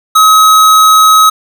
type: tone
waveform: square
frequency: 1275 Hz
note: D#6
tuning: 42 cents sharp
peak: -3 dBFS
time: 0.15-1.3 s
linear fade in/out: 10 ms
effects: none